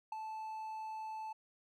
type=tone with ADSR envelope; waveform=triangle; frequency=875 Hz; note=A5; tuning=10 cents flat; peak=-33 dBFS; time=0.12-1.33 s; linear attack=4 ms; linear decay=10 ms; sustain=-6 dB; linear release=9 ms; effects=none